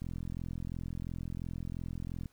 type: click train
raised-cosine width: 5 ms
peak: -27 dBFS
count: 97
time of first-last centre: 0.02-2.258 s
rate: 42.9 Hz
effects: pink hiss -69 dBFS RMS until 2.32 s